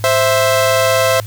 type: tone pair together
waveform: sawtooth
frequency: 523.3 / 658.9 Hz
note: C5 / E5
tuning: 0 / -1 cents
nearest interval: major third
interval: 399 cents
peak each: -10 dBFS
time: 0.04-1.2 s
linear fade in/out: 0 ms
effects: added 106 Hz sine -25 dBFS peak until 1.26 s + white hiss -40 dBFS RMS until 1.26 s